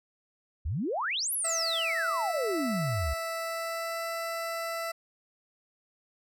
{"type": "exponential two-way sweep", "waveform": "sine", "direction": "up then down", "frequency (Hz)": [63, 11840, 63], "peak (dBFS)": -28, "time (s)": [0.65, 3.14], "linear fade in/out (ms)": 10, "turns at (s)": 1.33}
{"type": "tone with pitch glide", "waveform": "20% pulse", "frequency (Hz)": [659.3, 665], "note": ["E5", "E5"], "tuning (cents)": [0, 15], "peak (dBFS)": -27, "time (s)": [1.44, 4.92], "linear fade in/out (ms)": 10, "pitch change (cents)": 15, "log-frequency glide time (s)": [3.35, 4.04]}
{"effects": []}